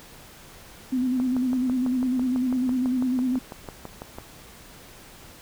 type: tone with vibrato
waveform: sine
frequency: 253.8 Hz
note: B3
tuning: 47 cents sharp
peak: -21 dBFS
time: 0.92-3.39 s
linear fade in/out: 10 ms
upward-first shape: square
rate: 10 Hz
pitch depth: 39 cents each way
type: click train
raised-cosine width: 1 ms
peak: -21 dBFS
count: 19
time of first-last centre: 1.2-4.185 s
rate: 6.03 Hz
effects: pink hiss -47 dBFS RMS until 5.41 s